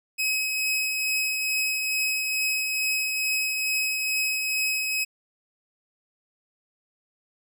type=tone with tremolo; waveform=sawtooth; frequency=2548 Hz; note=D#7; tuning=41 cents sharp; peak=-19 dBFS; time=0.18-5.05 s; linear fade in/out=20 ms; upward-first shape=triangle; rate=2.3 Hz; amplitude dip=35%; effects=none